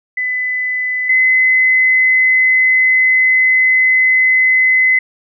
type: tone pair in turn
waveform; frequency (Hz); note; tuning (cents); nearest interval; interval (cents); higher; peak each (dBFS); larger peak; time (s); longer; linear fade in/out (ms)
sine; 2006 / 2035; B6 / C7; +26 / -49; unison; 25; second; -15 / -8; second; 0.17-1.09 / 1.09-4.99; second; 5
effects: none